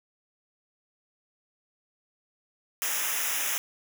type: noise with comb filter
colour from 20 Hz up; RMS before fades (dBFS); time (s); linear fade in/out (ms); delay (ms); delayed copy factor
white; -29; 2.82-3.58; 0; 0.23; -0.95
effects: none